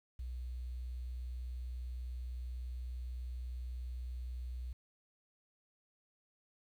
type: tone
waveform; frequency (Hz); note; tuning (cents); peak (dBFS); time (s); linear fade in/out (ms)
sine; 61.74; B1; 0; -39; 0.19-4.73; 5
effects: 11-bit